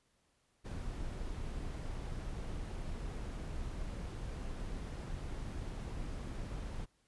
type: noise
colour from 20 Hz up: brown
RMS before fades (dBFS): -41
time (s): 0.64-6.86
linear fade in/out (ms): 20
effects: pink hiss -75 dBFS RMS until 7.07 s + resampled to 24000 Hz